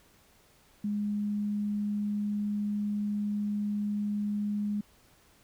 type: tone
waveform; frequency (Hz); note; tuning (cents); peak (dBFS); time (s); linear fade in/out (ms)
sine; 206.9; G#3; -6; -28; 0.84-4.81; 5
effects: pink hiss -62 dBFS RMS until 5.43 s